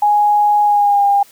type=tone with pitch glide; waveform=sine; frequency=830.6 to 804.6 Hz; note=G#5 to G5; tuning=0 to +45 cents; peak=-9 dBFS; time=0.02-1.23 s; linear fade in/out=5 ms; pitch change=-55 cents; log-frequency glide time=0.64-1.05 s; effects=white hiss -46 dBFS RMS until 1.31 s